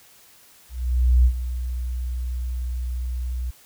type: tone with ADSR envelope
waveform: sine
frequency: 61.74 Hz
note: B1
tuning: in tune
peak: -11 dBFS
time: 0.69-3.51 s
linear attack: 560 ms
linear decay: 71 ms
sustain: -13 dB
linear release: 11 ms
effects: white hiss -52 dBFS RMS until 3.65 s